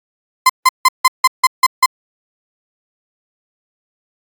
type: tone bursts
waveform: 35% pulse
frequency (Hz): 1034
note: C6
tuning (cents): -21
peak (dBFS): -4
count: 8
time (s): 0.46-1.86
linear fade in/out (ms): 5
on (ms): 35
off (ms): 160
effects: AAC 64 kbps